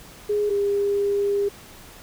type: tone pair in turn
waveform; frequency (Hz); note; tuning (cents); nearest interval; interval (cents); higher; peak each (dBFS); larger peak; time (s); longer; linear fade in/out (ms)
sine; 415.3 / 403.5; G#4 / G#4; 0 / -50; unison; 50; first; -19; neither; 0.29-0.5 / 0.5-1.49; second; 10
effects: pink hiss -45 dBFS RMS until 2.02 s